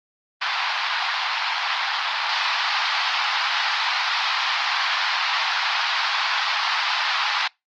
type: band-pass noise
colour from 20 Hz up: pink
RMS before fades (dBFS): -23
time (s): 0.41-7.48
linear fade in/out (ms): 10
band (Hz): 810 to 4900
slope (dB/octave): 48
effects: noise-tail reverb RT60 0.2 s tail -25 dB re dry + Opus 32 kbps